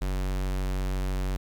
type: tone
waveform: square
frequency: 47 Hz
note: F#1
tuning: 28 cents sharp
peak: -27 dBFS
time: 0.01-1.37 s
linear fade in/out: 10 ms
effects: 11-bit